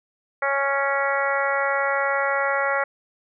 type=harmonic tone; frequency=277.2 Hz; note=C#4; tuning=in tune; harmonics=2 / 3 / 4 / 5 / 6 / 7 / 8; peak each=-25 / -28 / -29 / -26 / -31 / -27 / -33 dBFS; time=0.42-2.84 s; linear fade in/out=5 ms; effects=none